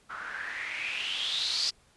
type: noise with low-pass filter sweep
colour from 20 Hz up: blue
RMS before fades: -33 dBFS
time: 0.09-1.71 s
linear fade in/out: 20 ms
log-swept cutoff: 1300 to 4900 Hz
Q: 6.8
effects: pink hiss -63 dBFS RMS until 1.96 s + resampled to 24000 Hz